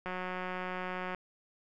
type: click train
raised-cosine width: 0.5 ms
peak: -23 dBFS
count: 200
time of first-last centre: 0.06-1.147 s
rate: 183 Hz
effects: none